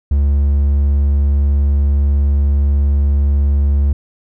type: tone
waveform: triangle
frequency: 70.8 Hz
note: C#2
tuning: 37 cents sharp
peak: -8 dBFS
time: 0.11-3.93 s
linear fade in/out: 5 ms
effects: none